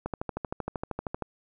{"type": "click train", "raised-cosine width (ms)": 1, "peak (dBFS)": -17, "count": 16, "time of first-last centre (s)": [0.06, 1.223], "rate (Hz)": 12.9, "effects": []}